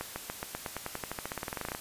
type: accelerating click train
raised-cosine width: 0.5 ms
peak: -19 dBFS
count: 24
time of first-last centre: 0.01-1.749 s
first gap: 150 ms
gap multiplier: 0.93
effects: white hiss -44 dBFS RMS until 1.8 s + resampled to 32000 Hz